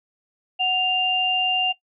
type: tone pair together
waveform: sine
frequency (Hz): 740 / 2794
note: F#5 / F7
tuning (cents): 0 / 0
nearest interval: octave + major seventh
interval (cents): 2300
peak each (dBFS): -24 / -19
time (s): 0.59-1.73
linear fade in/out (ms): 20
effects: noise-tail reverb RT60 0.1 s tail -18 dB re dry